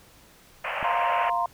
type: band-pass noise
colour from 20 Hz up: pink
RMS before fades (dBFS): -30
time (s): 0.64-1.3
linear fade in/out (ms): 5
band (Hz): 510 to 2900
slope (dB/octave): 96
type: click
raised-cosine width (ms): 3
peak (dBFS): -25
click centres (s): 0.828
type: chord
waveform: sine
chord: F suspended fourth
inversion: none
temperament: equal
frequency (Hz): 698.5 / 932.3 / 1046.5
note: F5 / Bb5 / C6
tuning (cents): 0 / 0 / 0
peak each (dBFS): -27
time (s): 0.84-1.46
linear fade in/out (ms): 2
effects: pink hiss -54 dBFS RMS until 1.53 s